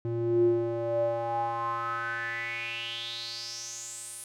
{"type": "tone with band-pass filter sweep", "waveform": "square", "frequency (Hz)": 116.54, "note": "A#2", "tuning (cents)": 0, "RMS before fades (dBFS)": -31, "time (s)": [0.05, 4.24], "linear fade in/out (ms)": 0, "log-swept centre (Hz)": [250, 10000], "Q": 6.8, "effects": []}